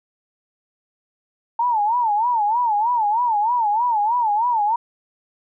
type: tone with vibrato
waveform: sine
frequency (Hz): 899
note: A5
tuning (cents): +37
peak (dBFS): -16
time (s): 1.59-4.76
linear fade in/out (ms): 5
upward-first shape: sine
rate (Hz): 3.2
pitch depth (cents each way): 160
effects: none